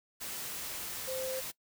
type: tone in noise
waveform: sine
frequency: 521 Hz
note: C5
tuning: 7 cents flat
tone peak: -35 dBFS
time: 1.07-1.41 s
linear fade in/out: 20 ms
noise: white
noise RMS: -40 dBFS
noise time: 0.2-1.52 s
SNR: +2 dB
effects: noise-tail reverb RT60 0.1 s tail -21 dB re dry